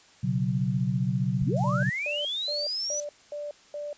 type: chord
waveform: sine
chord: B suspended second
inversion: none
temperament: equal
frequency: 123.47 / 138.59 / 185 Hz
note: B2 / C#3 / F#3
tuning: 0 / 0 / 0 cents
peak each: -28 dBFS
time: 0.23-1.9 s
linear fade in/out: 10 ms
type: linear sweep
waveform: sine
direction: up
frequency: 46.25 to 6030 Hz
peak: -28 dBFS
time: 1.42-3 s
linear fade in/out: 0 ms
type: noise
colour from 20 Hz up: violet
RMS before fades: -41 dBFS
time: 1.56-3.05 s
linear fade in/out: 10 ms
type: tone bursts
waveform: sine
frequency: 587.3 Hz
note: D5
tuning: in tune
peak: -32 dBFS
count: 6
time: 1.64-3.93 s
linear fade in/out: 2 ms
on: 190 ms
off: 230 ms
effects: white hiss -56 dBFS RMS until 3.97 s + resampled to 16000 Hz